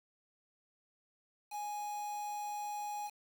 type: tone with quantisation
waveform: triangle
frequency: 831 Hz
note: G#5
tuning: 1 cent sharp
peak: -36 dBFS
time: 1.5-3.11 s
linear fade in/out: 50 ms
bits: 8
effects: none